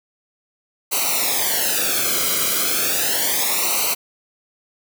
white noise with flanger, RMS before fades -20 dBFS, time 0.91-3.95 s, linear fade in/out 20 ms, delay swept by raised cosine 0.58 to 1.13 ms, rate 0.34 Hz, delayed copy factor -0.9, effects none

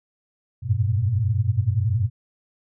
sine tone cluster, 89.5 / 98.7 / 110 / 120.3 Hz, F2 / G2 / A2 / B2, +43 / +12 / 0 / -45 cents, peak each -28 / -22 / -26 / -23 dBFS, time 0.62-2.1 s, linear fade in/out 50 ms, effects none

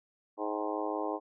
harmonic tone with a mistuned harmonic, 105.2 Hz, G#2, 23 cents sharp, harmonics 3 / 4 / 5 / 6 / 7 / 8 / 9 / 10, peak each -37 / -38 / -39 / -40 / -40 / -41 / -42 / -42 dBFS, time 0.37-1.2 s, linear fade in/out 50 ms, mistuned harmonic 7, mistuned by +52 cents, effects none

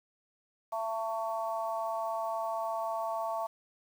harmonic tone, 223.7 Hz, A3, 29 cents sharp, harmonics 3 / 4 / 5, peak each -34 / -36 / -38 dBFS, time 0.72-3.47 s, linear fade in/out 10 ms, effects 9-bit

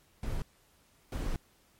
brown noise bursts at uneven times, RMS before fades -33 dBFS, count 2, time 0.23-0.42 / 1.12-1.36 s, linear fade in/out 2 ms, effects pink hiss -66 dBFS RMS until 1.79 s + MP3 64 kbps

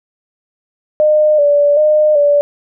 sine tone with vibrato, 594 Hz, D5, 20 cents sharp, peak -7 dBFS, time 1-2.41 s, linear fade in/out 0 ms, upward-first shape square, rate 1.3 Hz, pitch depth 43 cents each way, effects none

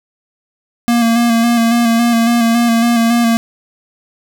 square tone with vibrato, 233.1 Hz, A#3, in tune, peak -10 dBFS, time 0.88-3.37 s, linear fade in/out 0 ms, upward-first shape square, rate 3.6 Hz, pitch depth 26 cents each way, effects none

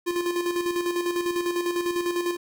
square tone with tremolo, 349.2 Hz, F4, in tune, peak -23 dBFS, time 0.06-2.37 s, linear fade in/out 20 ms, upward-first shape square, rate 10 Hz, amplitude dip 50%, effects none

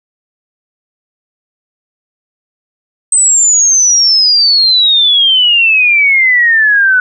sine exponential sweep, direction down, 8260 to 1480 Hz, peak -5 dBFS, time 3.12-7 s, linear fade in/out 2 ms, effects none

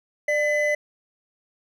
triangle tone pair together, 596 / 2015 Hz, D5 / B6, +25 / +34 cents, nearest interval octave + major sixth, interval 2109 cents, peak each -20 / -21 dBFS, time 0.28-0.75 s, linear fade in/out 5 ms, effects none

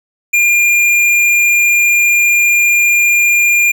sine tone with hard clipping, 2405 Hz, D7, 41 cents sharp, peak -9 dBFS, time 0.33-3.72 s, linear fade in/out 10 ms, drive 13 dB, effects none

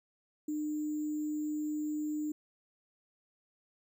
sine tone with sample-and-hold, 302.3 Hz, D#4, 50 cents flat, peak -32 dBFS, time 0.48-2.32 s, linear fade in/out 5 ms, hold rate 7350 Hz, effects none

